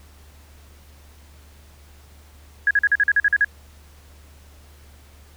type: tone bursts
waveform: sine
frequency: 1661.2 Hz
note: G#6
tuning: in tune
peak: -13 dBFS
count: 10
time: 2.67-3.446 s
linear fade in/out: 2 ms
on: 38 ms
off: 44 ms
effects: added 73 Hz sine -46 dBFS peak until 5.36 s + pink hiss -53 dBFS RMS until 5.36 s